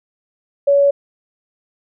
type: tone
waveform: sine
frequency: 564 Hz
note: C#5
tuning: 30 cents sharp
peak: -9 dBFS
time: 0.67-0.91 s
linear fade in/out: 10 ms
effects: none